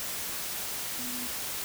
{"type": "tone in noise", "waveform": "sine", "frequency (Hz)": 246.9, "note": "B3", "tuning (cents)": 0, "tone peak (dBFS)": -40, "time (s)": [0.99, 1.27], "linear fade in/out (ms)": 0, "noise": "white", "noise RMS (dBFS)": -35, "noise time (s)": [0, 1.64], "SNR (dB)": -8, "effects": []}